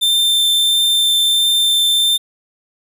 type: tone with vibrato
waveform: 45% pulse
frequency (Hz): 3571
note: A7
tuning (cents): +25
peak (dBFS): -11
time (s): 0.01-2.18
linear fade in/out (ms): 20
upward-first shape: triangle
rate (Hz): 1.5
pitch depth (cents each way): 8
effects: none